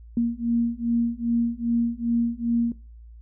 sine beating tone pair, 233.1 / 235.6 Hz, A#3 / A#3, 0 / +19 cents, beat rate 2.5 Hz, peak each -24 dBFS, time 0.17-2.72 s, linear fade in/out 2 ms, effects noise-tail reverb RT60 0.3 s tail -18 dB re dry + added 57 Hz sine -42 dBFS peak until 3.21 s

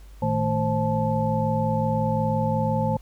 sine tone cluster, 111.4 / 157 / 219.5 / 527 / 870 Hz, A2 / D#3 / A3 / C5 / A5, +22 / +16 / -4 / +12 / -20 cents, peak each -27 dBFS, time 0.22-2.97 s, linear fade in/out 5 ms, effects added 50 Hz sine -42 dBFS peak until 3.01 s + pink hiss -57 dBFS RMS until 3.01 s

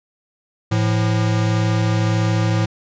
square tone pair together, 109.35 / 171 Hz, A2 / F3, -10 / -36 cents, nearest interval minor sixth, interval 774 cents, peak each -17 / -23 dBFS, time 0.71-2.66 s, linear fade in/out 10 ms, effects resampled to 16000 Hz

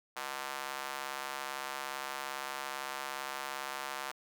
square tone with high-pass filter, 68.8 Hz, C#2, 12 cents flat, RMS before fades -40 dBFS, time 0.16-4.12 s, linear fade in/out 10 ms, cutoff 970 Hz, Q 1.3, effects none

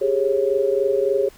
sine tone cluster, 394.1 / 417.6 / 547 Hz, G4 / G#4 / C#5, +9 / +10 / -23 cents, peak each -21 dBFS, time 0.01-1.29 s, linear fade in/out 10 ms, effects pink hiss -49 dBFS RMS until 1.37 s

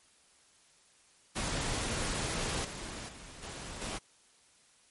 pink noise with level steps, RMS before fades -34 / -42 / -49 / -43 / -38 dBFS, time 1.35-3.99 s, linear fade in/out 20 ms, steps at 2.64 / 3.08 / 3.42 / 3.81 s, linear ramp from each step 10 ms, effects white hiss -64 dBFS RMS until 4.9 s + MP3 48 kbps

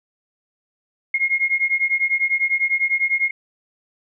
sine beating tone pair, 2143 / 2153 Hz, C7 / C7, +41 / +49 cents, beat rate 10 Hz, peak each -20 dBFS, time 1.14-3.31 s, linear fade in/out 5 ms, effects none

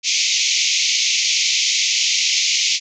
white band-pass noise, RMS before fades -18 dBFS, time 0.03-2.8 s, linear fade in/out 50 ms, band 2100 to 6800 Hz, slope 96 dB/octave, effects none

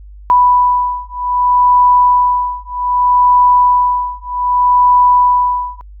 sine beating tone pair, 987.8 / 988.44 Hz, B5 / B5, 0 / +1 cents, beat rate 0.64 Hz, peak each -11 dBFS, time 0.3-5.81 s, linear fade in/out 0 ms, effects added 50 Hz sine -32 dBFS peak until 6 s

